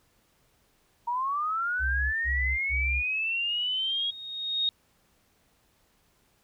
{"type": "linear sweep", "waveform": "sine", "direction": "up", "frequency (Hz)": [932.3, 3322], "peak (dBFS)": -26, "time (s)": [1.07, 4.11], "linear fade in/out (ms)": 10}
{"type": "tone bursts", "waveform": "sine", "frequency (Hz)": 66.5, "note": "C2", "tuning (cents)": 29, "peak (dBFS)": -27, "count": 3, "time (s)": [1.79, 3.03], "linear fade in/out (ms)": 50, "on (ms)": 340, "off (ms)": 110}
{"type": "tone with exponential growth", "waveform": "sine", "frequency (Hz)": 3729, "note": "A#7", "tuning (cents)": 0, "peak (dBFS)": -22, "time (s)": [3.49, 4.69], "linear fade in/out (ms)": 1, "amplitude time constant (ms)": 260}
{"effects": ["pink hiss -67 dBFS RMS until 6.43 s"]}